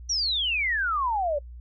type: exponential sweep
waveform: sine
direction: down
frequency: 5910 to 554.4 Hz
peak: -23 dBFS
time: 0.09-1.39 s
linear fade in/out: 10 ms
effects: noise-tail reverb RT60 0.1 s tail -24 dB re dry + added 60 Hz sine -39 dBFS peak until 1.6 s